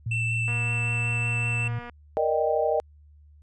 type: tone with pitch glide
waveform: sine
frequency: 114.1 to 116.16 Hz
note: A#2 to A#2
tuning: -37 to -6 cents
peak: -26 dBFS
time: 0.06-1.79 s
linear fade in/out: 5 ms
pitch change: +31 cents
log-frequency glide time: 0.29-1.41 s
type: tone with vibrato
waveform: triangle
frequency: 2669 Hz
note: E7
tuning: 21 cents sharp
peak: -25 dBFS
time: 0.11-1.68 s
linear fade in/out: 5 ms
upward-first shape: triangle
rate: 5.3 Hz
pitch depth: 14 cents each way
type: click train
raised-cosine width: 0.5 ms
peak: -26 dBFS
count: 341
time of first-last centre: 0.48-1.897 s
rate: 240 Hz
type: chord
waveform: sine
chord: Eb major seventh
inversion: second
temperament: equal with one note detuned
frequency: 466.2 / 589.7 / 622.3 / 784 Hz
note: Bb4 / D5 / Eb5 / G5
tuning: 0 / +7 / 0 / 0 cents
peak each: -26 / -29 / -25 / -28 dBFS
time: 2.17-2.8 s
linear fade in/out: 0 ms
effects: added 74 Hz sine -50 dBFS peak until 3.42 s + resampled to 22050 Hz